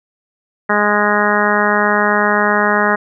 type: harmonic tone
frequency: 207.7 Hz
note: G#3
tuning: in tune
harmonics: 1 / 2 / 3 / 4 / 5 / 6 / 7 / 8 / 9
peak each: -20 / -20 / -20 / -20 / -20 / -20 / -20 / -20 / -20 dBFS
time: 0.69-2.96 s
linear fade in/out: 10 ms
effects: none